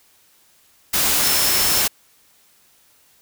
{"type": "tone in noise", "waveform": "sine", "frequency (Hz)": 5310, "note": "E8", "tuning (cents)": 12, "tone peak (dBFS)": -24, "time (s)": [1.23, 1.82], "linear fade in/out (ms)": 10, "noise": "white", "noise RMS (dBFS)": -18, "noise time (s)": [0.93, 1.88], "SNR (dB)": -9, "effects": ["white hiss -56 dBFS RMS until 3.21 s"]}